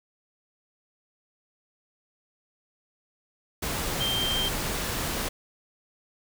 sine tone in noise, 3160 Hz, G7, 13 cents sharp, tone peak -26 dBFS, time 4-4.49 s, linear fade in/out 10 ms, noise pink, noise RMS -30 dBFS, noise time 3.62-5.29 s, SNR +1 dB, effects none

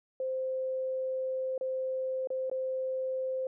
sine tone with dropouts, 521 Hz, C5, 7 cents flat, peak -30 dBFS, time 0.2-3.47 s, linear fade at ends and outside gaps 2 ms, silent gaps 1.579-1.61 / 2.273-2.303 / 2.498-2.514 s, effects none

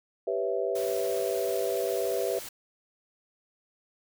sine chord, C# half-diminished seventh, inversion second, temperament equal, 392 / 493.9 / 554.4 / 659.3 Hz, G4 / B4 / C#5 / E5, 0 / 0 / 0 / 0 cents, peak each -31 / -31 / -34 / -32 dBFS, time 0.27-2.39 s, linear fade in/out 5 ms
white noise, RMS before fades -41 dBFS, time 0.75-2.49 s, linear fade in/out 5 ms
effects none

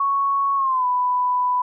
sine tone with pitch glide, 1108.7 to 993.5 Hz, C#6 to B5, 0 to +10 cents, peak -17 dBFS, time 0-1.62 s, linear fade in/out 5 ms, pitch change -190 cents, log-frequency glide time 0.56-0.86 s, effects none

